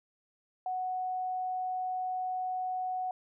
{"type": "tone", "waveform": "sine", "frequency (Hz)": 740, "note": "F#5", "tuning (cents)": 0, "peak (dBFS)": -31, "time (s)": [0.66, 3.11], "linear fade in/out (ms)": 2, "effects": []}